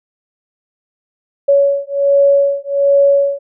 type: beating tone pair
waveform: sine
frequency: 560 / 561.3 Hz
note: C#5 / C#5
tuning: +18 / +22 cents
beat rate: 1.3 Hz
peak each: -12 dBFS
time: 1.48-3.39 s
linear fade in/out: 10 ms
effects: none